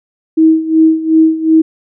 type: tone with tremolo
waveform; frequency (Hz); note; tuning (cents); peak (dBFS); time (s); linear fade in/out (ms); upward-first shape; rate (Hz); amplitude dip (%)
sine; 319.6; D#4; +47; -3; 0.37-1.62; 10; sine; 2.7; 80
effects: none